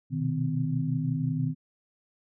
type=tone cluster; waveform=sine; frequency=124.4 / 130.4 / 155.8 / 254.9 Hz; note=B2 / C3 / D#3 / C4; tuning=+13 / -5 / +3 / -45 cents; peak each=-32 / -34 / -28 / -32 dBFS; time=0.1-1.55 s; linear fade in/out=50 ms; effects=none